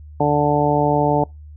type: harmonic tone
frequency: 146.83 Hz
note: D3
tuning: in tune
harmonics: 1 / 2 / 3 / 4 / 5 / 6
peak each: -21 / -21 / -21 / -21 / -21 / -21 dBFS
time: 0.2-1.24 s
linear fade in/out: 5 ms
effects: noise-tail reverb RT60 0.2 s tail -25 dB re dry + added 75 Hz sine -36 dBFS peak until 1.56 s